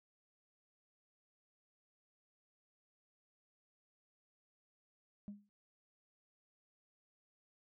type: tone with exponential decay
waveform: sine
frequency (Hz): 204.3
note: G#3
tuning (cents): -28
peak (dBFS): -39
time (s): 5.28-5.49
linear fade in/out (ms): 0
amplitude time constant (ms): 44
effects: noise-tail reverb RT60 0.1 s tail -25 dB re dry + tanh soft clip ceiling -41 dBFS

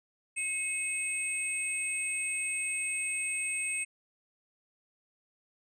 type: tone cluster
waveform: sine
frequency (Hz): 2175 / 2568 / 8460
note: C#7 / E7 / C9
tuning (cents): -33 / -46 / +18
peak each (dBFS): -39 / -33 / -33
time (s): 0.36-3.85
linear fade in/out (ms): 20
effects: tanh soft clip ceiling -22 dBFS

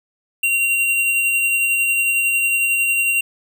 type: tone with tremolo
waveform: square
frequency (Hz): 2758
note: F7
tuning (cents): -22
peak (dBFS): -15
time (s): 0.43-3.21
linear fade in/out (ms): 5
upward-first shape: sine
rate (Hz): 11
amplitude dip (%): 25
effects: none

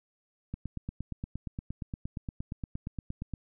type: click train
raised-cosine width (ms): 5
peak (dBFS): -23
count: 25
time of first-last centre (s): 0.54-3.337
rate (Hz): 8.58
effects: none

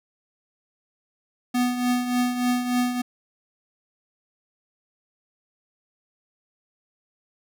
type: tone with tremolo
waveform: square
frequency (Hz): 246.9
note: B3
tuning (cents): 0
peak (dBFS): -19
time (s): 1.54-3.02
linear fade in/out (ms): 10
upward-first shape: triangle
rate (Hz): 3.4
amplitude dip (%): 65
effects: none

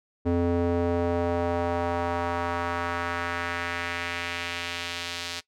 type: tone with band-pass filter sweep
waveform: square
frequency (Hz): 86.3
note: F2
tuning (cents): -20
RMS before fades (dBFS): -28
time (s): 0.25-5.41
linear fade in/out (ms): 20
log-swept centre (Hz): 350 to 4200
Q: 1.4
effects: noise-tail reverb RT60 0.1 s tail -19 dB re dry

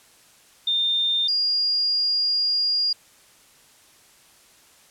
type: tone pair in turn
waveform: sine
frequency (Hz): 3620 / 4832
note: A7 / D8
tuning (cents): +48 / +48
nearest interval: perfect fourth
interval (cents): 500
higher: second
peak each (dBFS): -19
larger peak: neither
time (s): 0.67-1.28 / 1.28-2.93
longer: second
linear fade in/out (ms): 5
effects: white hiss -54 dBFS RMS until 4.9 s + low-pass 11000 Hz 12 dB/octave

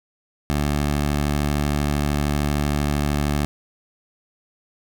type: tone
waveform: 15% pulse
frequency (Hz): 73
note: D2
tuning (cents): -10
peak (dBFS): -13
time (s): 0.5-3.45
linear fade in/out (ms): 0
effects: 7-bit

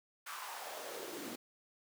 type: noise with high-pass filter sweep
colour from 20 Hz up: pink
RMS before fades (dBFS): -45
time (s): 0.26-1.36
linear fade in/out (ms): 10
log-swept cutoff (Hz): 1300 to 240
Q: 3.2
effects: none

